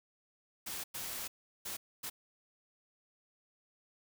white noise bursts at uneven times, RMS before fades -41 dBFS, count 4, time 0.66-0.84 / 0.94-1.28 / 1.65-1.77 / 2.03-2.1 s, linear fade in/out 10 ms, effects none

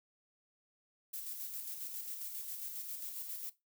violet noise with tremolo, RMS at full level -42 dBFS, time 1.13-3.5 s, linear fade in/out 10 ms, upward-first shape square, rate 7.4 Hz, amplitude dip 35%, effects noise-tail reverb RT60 0.2 s tail -17 dB re dry

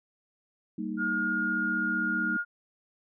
sine chord, Eb major, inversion first, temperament equal with one note detuned, 196 / 231.5 / 311.1 Hz, G3 / Bb3 / Eb4, 0 / -12 / 0 cents, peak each -35 dBFS, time 0.78-2.37 s, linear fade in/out 5 ms
sine tone, 1423 Hz, F6, 32 cents sharp, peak -27 dBFS, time 0.97-2.45 s, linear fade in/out 50 ms
effects none

